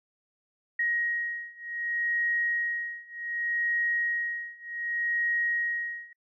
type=beating tone pair; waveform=sine; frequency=1886 / 1886.66 Hz; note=A#6 / A#6; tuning=+20 / +20 cents; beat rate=0.66 Hz; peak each=-31 / -30 dBFS; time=0.79-6.13 s; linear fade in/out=5 ms; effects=noise-tail reverb RT60 0.1 s tail -26 dB re dry